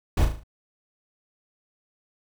brown noise with echo, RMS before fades -19 dBFS, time 0.17-0.25 s, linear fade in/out 5 ms, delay 37 ms, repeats 5, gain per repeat -6 dB, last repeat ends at 0.435 s, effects none

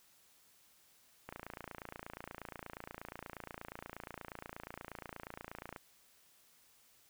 click train, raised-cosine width 0.5 ms, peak -29 dBFS, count 128, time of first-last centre 1.29-5.762 s, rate 28.4 Hz, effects white hiss -67 dBFS RMS until 7.09 s

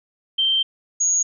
sine tone pair in turn, 3136 / 6663 Hz, G7 / G#8, 0 / +5 cents, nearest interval octave + minor second, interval 1305 cents, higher second, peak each -16 dBFS, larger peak neither, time 0.38-0.63 / 1-1.23 s, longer first, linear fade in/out 10 ms, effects none

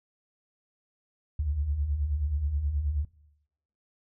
sine beating tone pair, 65.41 / 74.81 Hz, C2 / D2, 0 / +33 cents, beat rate 9.4 Hz, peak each -35 / -26 dBFS, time 1.39-3.05 s, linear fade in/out 5 ms, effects noise-tail reverb RT60 0.8 s tail -19 dB re dry

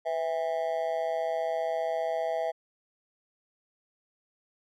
triangle tone with amplitude modulation, 655 Hz, E5, 11 cents flat, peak -21 dBFS, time 0.05-2.52 s, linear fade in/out 20 ms, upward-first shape sine, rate 155 Hz, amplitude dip 100%, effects none

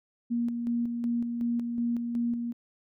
sine tone with tremolo, 236.6 Hz, A#3, 26 cents sharp, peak -25 dBFS, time 0.3-2.53 s, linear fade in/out 20 ms, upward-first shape square, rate 2.7 Hz, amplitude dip 40%, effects none

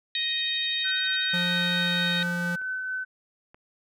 harmonic tone, 624 Hz, D#5, 5 cents sharp, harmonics 3 / 4 / 5 / 6 / 7, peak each -33 / -35 / -37 / -27 / -39 dBFS, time 0.15-2.23 s, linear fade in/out 2 ms
sine tone with tremolo, 1516 Hz, F#6, 42 cents sharp, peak -27 dBFS, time 0.84-3.05 s, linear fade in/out 20 ms, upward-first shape triangle, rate 4.4 Hz, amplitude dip 30%
square tone with pitch glide, 176.7 to 174.77 Hz, F3 to F3, +21 to +2 cents, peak -29 dBFS, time 1.33-2.56 s, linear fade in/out 10 ms, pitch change -19 cents, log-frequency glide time 1.73-2.37 s
clicks, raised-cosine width 0.5 ms, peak -39 / -36 / -35 dBFS, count 3, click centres 2.129 / 2.616 / 3.545 s
effects none

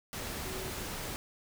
sine tone in noise, 377 Hz, F#4, 32 cents sharp, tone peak -42 dBFS, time 0.45-0.7 s, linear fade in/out 0 ms, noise pink, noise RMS -39 dBFS, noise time 0.13-1.16 s, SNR -6 dB, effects none

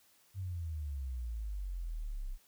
sine exponential sweep, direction down, 98 to 31.14 Hz, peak -36 dBFS, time 0.34-2.38 s, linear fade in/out 50 ms, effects white hiss -67 dBFS RMS until 2.47 s

